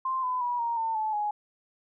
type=tone with pitch steps; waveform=sine; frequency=1046.5 / 1007.9 / 970.8 / 935 / 900.6 / 867.4 / 835.4 Hz; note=C6 / B5 / B5 / A#5 / A5 / A5 / G#5; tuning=0 / +35 / -30 / +5 / +40 / -25 / +10 cents; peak=-26 dBFS; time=0.05-1.31 s; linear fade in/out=5 ms; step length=180 ms; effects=none